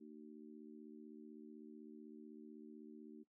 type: harmonic tone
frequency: 75.9 Hz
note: D#2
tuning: 42 cents flat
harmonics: 3 / 4 / 5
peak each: -56 / -57 / -60 dBFS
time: 0-3.24 s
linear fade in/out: 20 ms
effects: noise-tail reverb RT60 0.1 s tail -18 dB re dry